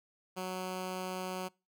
10% pulse tone, 185 Hz, F#3, in tune, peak -28 dBFS, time 0.36-1.49 s, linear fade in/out 20 ms, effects noise-tail reverb RT60 0.3 s tail -26 dB re dry

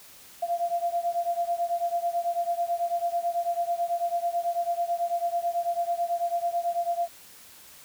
sine beating tone pair, 687 / 696.1 Hz, F5 / F5, -29 / -6 cents, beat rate 9.1 Hz, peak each -27 / -29 dBFS, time 0.42-7.08 s, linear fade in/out 10 ms, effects white hiss -50 dBFS RMS until 7.84 s

